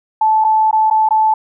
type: tone with dropouts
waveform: sine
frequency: 872 Hz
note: A5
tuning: 16 cents flat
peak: -9 dBFS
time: 0.21-1.34 s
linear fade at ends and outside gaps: 5 ms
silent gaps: 0.442-0.446 / 0.712-0.728 / 0.901-0.909 / 1.089-1.107 s
effects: none